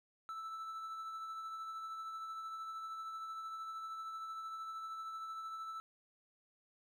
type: tone with tremolo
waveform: triangle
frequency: 1318.5 Hz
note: E6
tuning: in tune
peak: -39 dBFS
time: 0.29-5.8 s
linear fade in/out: 0 ms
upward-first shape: triangle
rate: 13 Hz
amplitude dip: 35%
effects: none